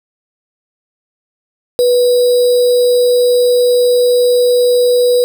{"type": "tone with sample-and-hold", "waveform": "sine", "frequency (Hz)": 491.1, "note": "B4", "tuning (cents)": -10, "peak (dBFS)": -7, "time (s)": [1.79, 5.24], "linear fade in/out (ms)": 0, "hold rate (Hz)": 4410, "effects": []}